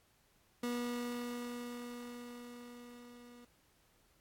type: tone with level ramp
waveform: 30% pulse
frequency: 241.8 Hz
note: B3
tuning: 36 cents flat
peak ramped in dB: -32 to -52 dBFS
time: 0.63-3.45 s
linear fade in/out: 5 ms
effects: pink hiss -71 dBFS RMS until 4.2 s + AAC 64 kbps